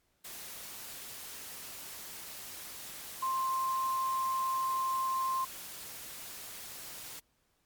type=tone in noise; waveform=sine; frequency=1052 Hz; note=C6; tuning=9 cents sharp; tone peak=-29 dBFS; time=3.22-5.45 s; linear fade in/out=10 ms; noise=white; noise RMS=-45 dBFS; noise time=0.24-7.2 s; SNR=+13 dB; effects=pink hiss -74 dBFS RMS until 7.65 s + MP3 96 kbps